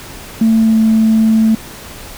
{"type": "tone with pitch glide", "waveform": "sine", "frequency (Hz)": [223.5, 221.2], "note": ["A3", "A3"], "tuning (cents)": [27, 9], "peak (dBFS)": -6, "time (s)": [0.41, 1.55], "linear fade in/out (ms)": 5, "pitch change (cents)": -18, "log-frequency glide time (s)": [0.56, 0.78], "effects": ["tanh soft clip ceiling -3 dBFS", "pink hiss -32 dBFS RMS until 2.17 s"]}